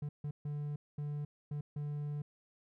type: tone bursts at uneven times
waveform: triangle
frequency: 146.83 Hz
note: D3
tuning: in tune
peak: -34 dBFS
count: 6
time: 0.02-0.09 / 0.24-0.31 / 0.45-0.76 / 0.98-1.25 / 1.51-1.61 / 1.76-2.22 s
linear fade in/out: 5 ms
effects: none